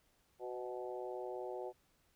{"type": "harmonic tone with a mistuned harmonic", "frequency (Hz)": 123.47, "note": "B2", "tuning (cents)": 0, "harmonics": [3, 4, 5, 6, 7], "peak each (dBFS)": [-44, -46, -48, -50, -51], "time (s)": [0.39, 1.73], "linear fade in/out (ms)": 50, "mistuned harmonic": 4, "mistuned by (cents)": 28, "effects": ["pink hiss -74 dBFS RMS until 2.15 s"]}